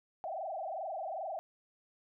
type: tone with frequency modulation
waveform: sine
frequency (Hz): 705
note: F5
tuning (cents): +16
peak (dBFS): -36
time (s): 0.24-1.39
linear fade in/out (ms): 0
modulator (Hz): 22.5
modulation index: 3.8
effects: none